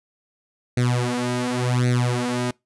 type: tone with flanger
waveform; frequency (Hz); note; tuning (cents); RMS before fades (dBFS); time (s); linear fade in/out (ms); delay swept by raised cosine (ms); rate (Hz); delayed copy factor
sawtooth; 123.47; B2; 0; -22; 0.77-2.51; 5; 0.48 to 4.98; 0.9; +0.95
effects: noise-tail reverb RT60 0.2 s tail -25 dB re dry + resampled to 24000 Hz